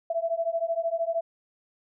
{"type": "beating tone pair", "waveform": "sine", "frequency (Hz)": [659.3, 672.3], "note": ["E5", "E5"], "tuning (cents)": [0, 34], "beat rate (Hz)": 13, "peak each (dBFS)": -28, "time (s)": [0.1, 1.21], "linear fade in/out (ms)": 5, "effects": []}